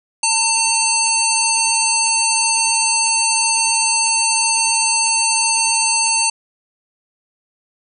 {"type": "harmonic tone", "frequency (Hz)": 899, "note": "A5", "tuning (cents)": 37, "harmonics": [1, 3, 5, 7, 9, 10], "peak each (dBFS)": [-21, -21, -21, -21, -21, -21], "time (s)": [0.23, 6.3], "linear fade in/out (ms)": 5, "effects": []}